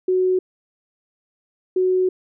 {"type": "tone pair in turn", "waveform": "sine", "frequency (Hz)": [370, 370], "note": ["F#4", "F#4"], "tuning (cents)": [0, 0], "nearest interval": "unison", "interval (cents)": 0, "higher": "neither", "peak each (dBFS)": -15, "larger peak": "neither", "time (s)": [[0.08, 0.39], [1.76, 2.09]], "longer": "second", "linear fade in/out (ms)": 5, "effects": []}